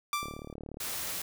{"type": "tone with exponential decay", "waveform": "sawtooth", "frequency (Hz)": 1174.7, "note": "D6", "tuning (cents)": 0, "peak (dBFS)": -23, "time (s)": [0.13, 0.54], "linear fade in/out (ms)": 1, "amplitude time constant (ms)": 89}
{"type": "click train", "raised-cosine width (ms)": 2, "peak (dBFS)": -28, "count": 21, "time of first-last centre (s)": [0.23, 0.771], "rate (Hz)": 37}
{"type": "noise", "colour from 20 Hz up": "white", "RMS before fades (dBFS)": -36, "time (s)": [0.8, 1.22], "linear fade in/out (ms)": 5}
{"effects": []}